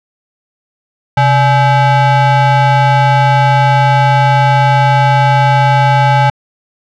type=ring-modulated tone; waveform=square; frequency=358.1 Hz; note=F4; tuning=43 cents sharp; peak=-4 dBFS; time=1.17-6.3 s; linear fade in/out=5 ms; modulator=490 Hz; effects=low-pass 3000 Hz 12 dB/octave